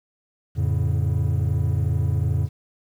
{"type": "chord", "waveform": "triangle", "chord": "F augmented", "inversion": "none", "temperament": "equal with one note detuned", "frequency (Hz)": [87.31, 110, 141.1], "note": ["F2", "A2", "C#3"], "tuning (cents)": [0, 0, 31], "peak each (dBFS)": [-20, -21, -22], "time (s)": [0.55, 2.49], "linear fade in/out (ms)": 50, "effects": ["tanh soft clip ceiling -11 dBFS", "9-bit"]}